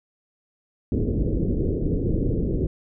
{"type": "low-pass noise", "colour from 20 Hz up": "pink", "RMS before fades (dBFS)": -23, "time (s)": [0.92, 2.67], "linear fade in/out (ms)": 2, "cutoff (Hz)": 480, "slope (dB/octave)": 48, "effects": []}